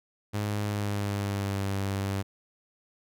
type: tone with pitch glide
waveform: sawtooth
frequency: 103.83 to 98.23 Hz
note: G#2 to G2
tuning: 0 to +4 cents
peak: -24 dBFS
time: 0.33-2.23 s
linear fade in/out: 20 ms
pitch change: -96 cents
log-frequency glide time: 0.62-1.66 s
effects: none